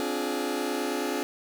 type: chord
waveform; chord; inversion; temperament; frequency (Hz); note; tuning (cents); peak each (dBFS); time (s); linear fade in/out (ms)
sawtooth; D half-diminished seventh; third; just; 264.3 / 293.7 / 352.4 / 422.9; C4 / D4 / F4 / Ab4; +18 / 0 / +16 / +31; -29; 0-1.23; 0
effects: none